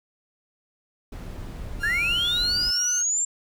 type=noise; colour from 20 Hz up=brown; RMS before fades=-35 dBFS; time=1.12-2.71 s; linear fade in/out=5 ms
type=tone with pitch glide; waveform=sawtooth; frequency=1396.9 to 1444.5 Hz; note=F6 to F#6; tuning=0 to -42 cents; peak=-29 dBFS; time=1.79-3.04 s; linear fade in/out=50 ms; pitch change=+58 cents; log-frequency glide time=2.14-2.49 s
type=linear sweep; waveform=sine; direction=up; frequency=1611 to 7459 Hz; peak=-21 dBFS; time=1.83-3.25 s; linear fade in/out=5 ms
effects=none